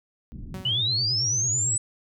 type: low-pass noise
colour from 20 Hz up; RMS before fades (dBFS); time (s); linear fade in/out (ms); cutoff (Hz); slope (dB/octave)
pink; -38; 0.32-0.63; 0; 230; 24
type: tone with exponential decay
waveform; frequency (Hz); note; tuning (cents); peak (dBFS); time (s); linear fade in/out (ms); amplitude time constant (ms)
sawtooth; 188.2; F#3; +30; -30; 0.54-1.1; 0; 120
type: linear sweep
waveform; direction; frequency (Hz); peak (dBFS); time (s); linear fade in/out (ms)
sine; up; 2895 to 8000; -22; 0.65-1.78; 5
type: tone with vibrato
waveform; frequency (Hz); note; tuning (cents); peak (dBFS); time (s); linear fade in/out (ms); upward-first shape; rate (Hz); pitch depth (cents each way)
triangle; 116.54; A#2; 0; -28; 0.65-1.77; 10; sine; 9; 190
effects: none